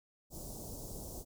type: band-stop noise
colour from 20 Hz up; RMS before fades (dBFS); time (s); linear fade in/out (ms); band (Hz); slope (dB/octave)
pink; -45; 0.3-1.25; 50; 710 to 5700; 24
effects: none